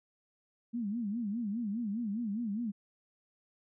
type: tone with vibrato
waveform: sine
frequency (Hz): 219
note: A3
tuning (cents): -8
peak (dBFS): -32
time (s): 0.73-2.72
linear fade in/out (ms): 20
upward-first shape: sine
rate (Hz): 4.9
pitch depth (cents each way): 180
effects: none